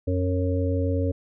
harmonic tone with a mistuned harmonic, 91.4 Hz, F#2, 21 cents flat, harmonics 1 / 3 / 5 / 6, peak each -23 / -28 / -30 / -31 dBFS, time 0.07-1.12 s, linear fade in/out 10 ms, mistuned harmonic 1, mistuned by -42 cents, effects none

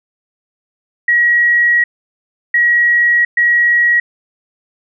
sine tone bursts at uneven times, 1908 Hz, A#6, 40 cents sharp, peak -8 dBFS, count 3, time 1.08-1.84 / 2.54-3.25 / 3.37-4 s, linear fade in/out 5 ms, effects none

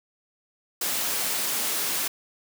white high-pass noise, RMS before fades -27 dBFS, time 0.81-2.08 s, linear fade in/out 5 ms, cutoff 180 Hz, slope 12 dB/octave, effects none

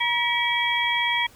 sine tone cluster, 952 / 1938 / 2291 / 3287 Hz, A#5 / B6 / D7 / G#7, +36 / -33 / -44 / -19 cents, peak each -26 dBFS, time 0-1.27 s, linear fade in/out 10 ms, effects pink hiss -52 dBFS RMS until 1.35 s

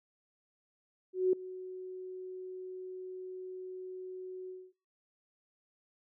sine tone with ADSR envelope, 370.5 Hz, F#4, 2 cents sharp, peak -22 dBFS, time 1.13-4.73 s, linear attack 200 ms, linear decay 3 ms, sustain -18 dB, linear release 240 ms, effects noise-tail reverb RT60 0.4 s tail -25 dB re dry

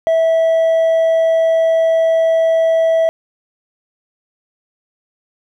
sine tone with hard clipping, 653 Hz, E5, 17 cents flat, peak -11 dBFS, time 0.07-3.09 s, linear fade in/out 0 ms, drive 2 dB, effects none

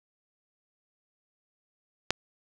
click, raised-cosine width 0.2 ms, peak -6 dBFS, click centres 2.106 s, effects 7-bit

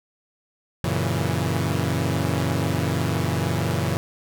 sawtooth chord, F# dominant seventh, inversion none, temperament equal, 92.5 / 116.54 / 138.59 / 164.81 Hz, F#2 / A#2 / C#3 / E3, 0 / 0 / 0 / 0 cents, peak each -23 dBFS, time 0.84-3.97 s, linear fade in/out 0 ms, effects none

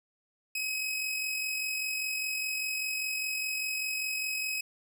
sawtooth tone with amplitude modulation, 2544 Hz, D#7, 38 cents sharp, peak -26 dBFS, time 0.55-4.61 s, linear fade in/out 5 ms, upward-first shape sine, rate 45 Hz, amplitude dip 35%, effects none

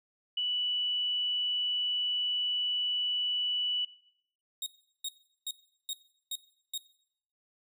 sine tone, 2960 Hz, F#7, in tune, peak -28 dBFS, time 0.37-3.85 s, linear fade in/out 5 ms
sawtooth tone bursts, 3747 Hz, A#7, 8 cents sharp, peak -30 dBFS, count 6, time 4.62-6.778 s, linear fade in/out 2 ms, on 43 ms, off 380 ms
effects noise-tail reverb RT60 0.7 s tail -19 dB re dry

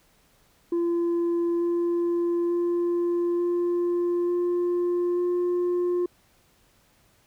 sine tone with pitch steps, 342 / 344.4 / 346.8 / 349.2 / 351.6 / 354.1 Hz, F4 / F4 / F4 / F4 / F4 / F4, -36 / -24 / -12 / 0 / +12 / +24 cents, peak -19 dBFS, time 0.72-6.06 s, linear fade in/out 5 ms, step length 890 ms, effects tanh soft clip ceiling -21 dBFS + pink hiss -62 dBFS RMS until 7.26 s

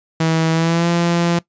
sawtooth tone with pitch glide, 162 to 171.14 Hz, E3 to F3, -30 to -35 cents, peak -10 dBFS, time 0.2-1.39 s, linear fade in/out 5 ms, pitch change +95 cents, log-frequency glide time 0.52-0.88 s, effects noise-tail reverb RT60 0.1 s tail -20 dB re dry + resampled to 16000 Hz

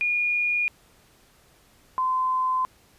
sine tone pair in turn, 2435 / 1028.5 Hz, D#7 / C6, -38 / -30 cents, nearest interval octave + minor third, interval 1492 cents, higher first, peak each -21 dBFS, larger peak neither, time 0.01-0.68 / 1.98-2.65 s, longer neither, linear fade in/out 0 ms, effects pink hiss -58 dBFS RMS until 2.98 s + resampled to 32000 Hz

